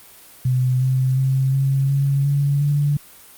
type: tone with pitch steps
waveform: sine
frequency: 127.5 / 130.25 / 133.07 / 135.94 / 138.88 / 141.88 / 144.94 Hz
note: C3 / C3 / C3 / C#3 / C#3 / C#3 / D3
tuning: -44 / -7 / +30 / -33 / +4 / +41 / -22 cents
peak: -15 dBFS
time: 0.45-2.97 s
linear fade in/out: 5 ms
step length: 360 ms
effects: white hiss -45 dBFS RMS until 3.37 s + Opus 32 kbps